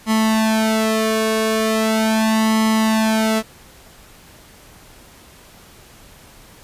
sawtooth tone with flanger, 220 Hz, A3, in tune, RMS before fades -17 dBFS, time 0.06-3.43 s, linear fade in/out 50 ms, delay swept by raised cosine 0.98 to 1.8 ms, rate 0.39 Hz, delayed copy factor +0.95, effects pink hiss -45 dBFS RMS until 6.63 s + resampled to 32000 Hz

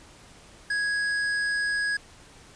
triangle tone with tanh clipping, 1661.2 Hz, G#6, in tune, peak -26 dBFS, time 0.7-1.97 s, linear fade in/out 5 ms, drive 16 dB, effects pink hiss -51 dBFS RMS until 2.55 s + resampled to 22050 Hz

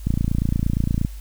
click train, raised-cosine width 5 ms, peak -8 dBFS, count 29, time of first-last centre 0.07-1.049 s, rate 28.6 Hz, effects added 50 Hz sine -32 dBFS peak until 1.2 s + white hiss -49 dBFS RMS until 1.2 s

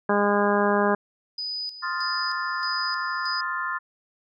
harmonic tone, 204.2 Hz, G#3, 29 cents flat, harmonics 1 / 2 / 3 / 4 / 5 / 6 / 7 / 8, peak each -25 / -24 / -26 / -28 / -27 / -30 / -33 / -29 dBFS, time 0.09-0.95 s, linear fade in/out 5 ms
sine tone with tremolo, 4978 Hz, D#8, in tune, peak -28 dBFS, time 1.38-3.41 s, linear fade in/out 5 ms, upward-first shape square, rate 1.6 Hz, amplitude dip 70%
sine chord, F dominant seventh, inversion second, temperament equal, 1046.5 / 1244.5 / 1396.9 / 1760 Hz, C6 / Eb6 / F6 / A6, 0 / 0 / 0 / 0 cents, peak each -30 / -34 / -31 / -31 dBFS, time 1.82-3.79 s, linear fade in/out 20 ms
effects none

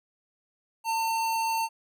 square tone, 902 Hz, A5, 43 cents sharp, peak -26 dBFS, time 0.84-1.69 s, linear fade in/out 50 ms, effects none

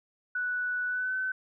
sine tone with pitch glide, 1480 to 1519.9 Hz, F#6 to F#6, 0 to +46 cents, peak -28 dBFS, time 0.35-1.32 s, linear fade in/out 5 ms, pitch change +46 cents, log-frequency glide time 0.87-1.15 s, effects none

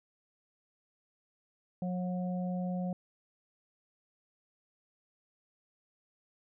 harmonic tone, 181 Hz, F#3, 38 cents flat, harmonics 1 / 3 / 4, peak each -32 / -42 / -44 dBFS, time 1.82-2.93 s, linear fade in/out 2 ms, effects none

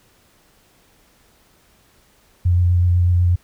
sine tone with vibrato, 88.4 Hz, F2, 22 cents sharp, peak -12 dBFS, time 2.45-3.36 s, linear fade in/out 10 ms, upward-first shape square, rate 8.1 Hz, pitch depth 12 cents each way, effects pink hiss -56 dBFS RMS until 3.43 s

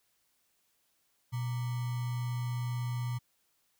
sine tone with sample-and-hold, 122 Hz, B2, 21 cents flat, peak -31 dBFS, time 1.32-3.19 s, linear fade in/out 20 ms, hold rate 1050 Hz, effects white hiss -74 dBFS RMS until 3.79 s

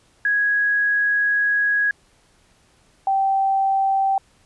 sine tone pair in turn, 1661.2 / 777.9 Hz, G#6 / G5, 0 / -14 cents, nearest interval octave + minor second, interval 1314 cents, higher first, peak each -16 dBFS, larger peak neither, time 0.25-1.91 / 3.07-4.18 s, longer first, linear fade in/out 2 ms, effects pink hiss -58 dBFS RMS until 4.45 s + resampled to 24000 Hz

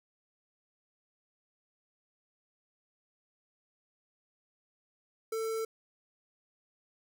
square tone with notch filter, 446.2 Hz, A4, 24 cents sharp, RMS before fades -34 dBFS, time 5.32-5.65 s, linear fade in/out 5 ms, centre 2900 Hz, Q 0.97, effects none

